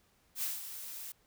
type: noise with ADSR envelope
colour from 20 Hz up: blue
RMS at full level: -34 dBFS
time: 0.35-1.12 s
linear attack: 77 ms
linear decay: 170 ms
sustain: -10 dB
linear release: 3 ms
effects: pink hiss -70 dBFS RMS until 1.26 s